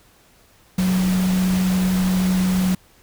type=tone in noise; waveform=sine; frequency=185 Hz; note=F#3; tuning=in tune; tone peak=-16 dBFS; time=0.78-2.75 s; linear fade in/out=5 ms; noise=pink; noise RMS=-29 dBFS; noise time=0.78-2.75 s; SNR=+10 dB; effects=pink hiss -54 dBFS RMS until 3.02 s